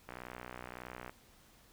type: click train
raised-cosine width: 0.5 ms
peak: -29 dBFS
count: 63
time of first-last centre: 0.09-1.095 s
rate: 61.7 Hz
effects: pink hiss -63 dBFS RMS until 1.72 s